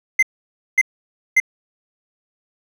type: tone bursts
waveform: triangle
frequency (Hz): 2074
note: C7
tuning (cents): -16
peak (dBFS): -8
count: 3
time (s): 0.19-1.401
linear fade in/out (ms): 5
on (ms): 37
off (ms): 550
effects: none